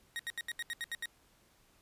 30% pulse tone bursts, 1877 Hz, A#6, 11 cents sharp, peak -33 dBFS, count 9, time 0.16-1.057 s, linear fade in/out 0 ms, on 33 ms, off 75 ms, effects pink hiss -67 dBFS RMS until 1.81 s + resampled to 32000 Hz

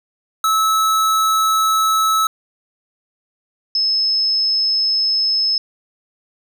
square / sine tone pair in turn, 1300 / 5200 Hz, E6 / E8, -24 / -24 cents, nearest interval 2 octaves, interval 2400 cents, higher second, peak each -14 dBFS, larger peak neither, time 0.44-2.27 / 3.75-5.58 s, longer neither, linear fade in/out 2 ms, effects none

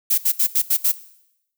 violet noise bursts at uneven times, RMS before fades -17 dBFS, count 6, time 0.1-0.18 / 0.25-0.32 / 0.39-0.47 / 0.55-0.62 / 0.7-0.77 / 0.84-0.92 s, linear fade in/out 10 ms, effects noise-tail reverb RT60 0.8 s tail -17 dB re dry

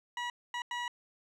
20% pulse tone bursts at uneven times, 967 Hz, B5, 37 cents flat, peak -29 dBFS, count 3, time 0.17-0.3 / 0.54-0.62 / 0.71-0.88 s, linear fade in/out 2 ms, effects low-pass 5000 Hz 12 dB/octave

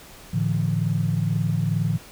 sine chord, A suspended fourth, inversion none, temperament equal with one note detuned, 110 / 146.83 / 169.06 Hz, A2 / D3 / E3, 0 / 0 / +44 cents, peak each -24 dBFS, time 0.33-1.98 s, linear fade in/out 10 ms, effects tanh soft clip ceiling -10 dBFS + pink hiss -45 dBFS RMS until 2.11 s

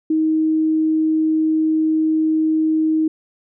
sine tone, 315.1 Hz, D#4, 22 cents sharp, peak -14 dBFS, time 0.1-3.08 s, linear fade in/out 5 ms, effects none

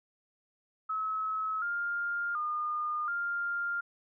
sine tone with pitch steps, 1289 / 1404 / 1217 / 1399 Hz, E6 / F6 / D#6 / F6, -39 / +9 / -39 / +3 cents, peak -30 dBFS, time 0.89-3.81 s, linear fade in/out 10 ms, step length 730 ms, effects none

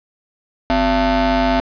30% pulse ring-modulated tone, 210 Hz, G#3, 19 cents sharp, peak -8 dBFS, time 0.7-1.6 s, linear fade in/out 0 ms, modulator 468 Hz, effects resampled to 11025 Hz + 7-bit

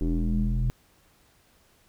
square tone with low-pass filter sweep, 41.45 Hz, E1, 10 cents sharp, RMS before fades -25 dBFS, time 0.01-0.7 s, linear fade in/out 0 ms, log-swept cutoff 330 to 140 Hz, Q 5.3, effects pink hiss -62 dBFS RMS until 1.88 s

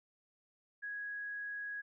sine tone, 1661.2 Hz, G#6, in tune, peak -39 dBFS, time 0.82-1.82 s, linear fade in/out 20 ms, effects none

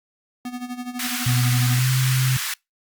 square tone with tremolo, 246.9 Hz, B3, in tune, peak -27 dBFS, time 0.45-1.79 s, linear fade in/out 2 ms, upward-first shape sine, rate 12 Hz, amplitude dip 75%
pink high-pass noise, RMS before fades -27 dBFS, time 0.99-2.54 s, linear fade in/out 5 ms, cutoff 1300 Hz, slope 24 dB/octave
clicks, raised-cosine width 0.5 ms, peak -27 dBFS, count 8, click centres 1.063 / 1.26 / 1.299 / 1.34 / 1.52 / 1.593 / 1.693 / 1.764 s
sine tone with pitch glide, 123.47 to 129.38 Hz, B2 to C3, 0 to -19 cents, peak -17 dBFS, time 1.26-2.37 s, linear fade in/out 5 ms, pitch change +81 cents, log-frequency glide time 1.73-1.9 s
effects noise-tail reverb RT60 0.2 s tail -26 dB re dry + Opus 48 kbps

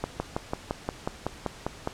slowing click train, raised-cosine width 1 ms, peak -13 dBFS, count 11, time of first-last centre 0.04-1.874 s, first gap 160 ms, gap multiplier 1.03, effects pink hiss -46 dBFS RMS until 1.93 s + low-pass 8000 Hz 12 dB/octave

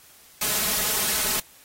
white noise with comb filter, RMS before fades -24 dBFS, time 0.41-1.4 s, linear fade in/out 5 ms, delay 4.7 ms, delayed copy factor +0.7, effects white hiss -52 dBFS RMS until 1.64 s + AAC 48 kbps

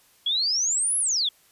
sine exponential two-way sweep, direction up then down, 3272 to 11130 to 3272 Hz, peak -21 dBFS, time 0.26-1.29 s, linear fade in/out 5 ms, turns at 0.98 s, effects white hiss -59 dBFS RMS until 1.51 s + resampled to 32000 Hz

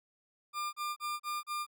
40% pulse tone bursts, 1200 Hz, D6, 37 cents sharp, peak -33 dBFS, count 5, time 0.53-1.666 s, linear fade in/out 50 ms, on 200 ms, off 34 ms, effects none

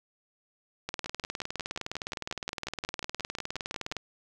two click trains, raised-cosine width 0.2 ms, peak -19 / -16 dBFS, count 17 / 61, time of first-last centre 1.06-3.922 / 0.89-3.967 s, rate 5.59 / 19.5 Hz, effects none

